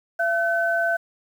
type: tone pair together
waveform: sine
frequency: 677.1 / 1520 Hz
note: E5 / F#6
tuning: +46 / +46 cents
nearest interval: octave + major second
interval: 1400 cents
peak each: -22 dBFS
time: 0.19-0.97 s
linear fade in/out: 10 ms
effects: 8-bit